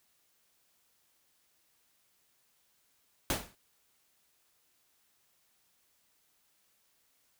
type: noise with exponential decay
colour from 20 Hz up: pink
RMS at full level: -27 dBFS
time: 3.3-3.55 s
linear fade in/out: 1 ms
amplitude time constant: 53 ms
effects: white hiss -72 dBFS RMS until 7.39 s